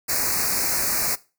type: band-stop noise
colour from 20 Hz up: white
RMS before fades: -23 dBFS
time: 0.08-1.16 s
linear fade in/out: 20 ms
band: 2500 to 4200 Hz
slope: 96 dB/octave
effects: noise-tail reverb RT60 0.3 s tail -19 dB re dry